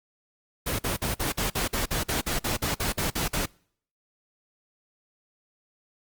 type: noise bursts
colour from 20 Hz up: pink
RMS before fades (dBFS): -27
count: 16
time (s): 0.66-3.46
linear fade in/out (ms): 10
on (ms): 130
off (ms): 48
effects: noise-tail reverb RT60 0.6 s tail -26 dB re dry + Opus 24 kbps